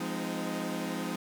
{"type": "chord", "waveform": "sawtooth", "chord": "F minor seventh", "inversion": "none", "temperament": "equal with one note detuned", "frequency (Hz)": [174.61, 207.7, 256.2, 311.1], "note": ["F3", "Ab3", "C4", "Eb4"], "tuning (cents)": [0, 0, -36, 0], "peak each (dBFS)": -34, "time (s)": [0, 1.16], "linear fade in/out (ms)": 5, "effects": []}